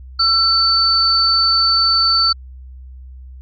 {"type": "tone pair together", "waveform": "sine", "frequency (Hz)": [1344, 4521], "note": ["E6", "C#8"], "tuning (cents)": [33, 33], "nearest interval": "octave + major sixth", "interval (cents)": 2100, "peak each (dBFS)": [-18, -12], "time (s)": [0.19, 2.33], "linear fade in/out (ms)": 10, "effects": ["added 64 Hz sine -33 dBFS peak until 3.41 s"]}